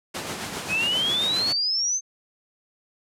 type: noise with tremolo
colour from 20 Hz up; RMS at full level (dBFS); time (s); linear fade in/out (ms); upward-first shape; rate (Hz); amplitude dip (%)
pink; -29; 0.14-1.53; 10; sine; 7.5; 40
type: exponential sweep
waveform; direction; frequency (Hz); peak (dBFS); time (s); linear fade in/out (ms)
sine; up; 2489 to 6350; -21; 0.68-2.01; 50
effects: high-pass 150 Hz 12 dB/octave + low-pass 10000 Hz 12 dB/octave